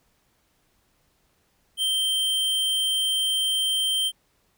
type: tone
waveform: square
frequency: 3136 Hz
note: G7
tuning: in tune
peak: -22 dBFS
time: 1.77-4.12 s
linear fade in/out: 50 ms
effects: pink hiss -67 dBFS RMS until 4.57 s